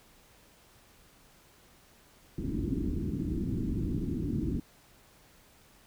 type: low-pass noise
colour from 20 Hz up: white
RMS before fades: -32 dBFS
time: 2.38-4.6 s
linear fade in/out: 5 ms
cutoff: 330 Hz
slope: 48 dB/octave
effects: pink hiss -60 dBFS RMS until 5.86 s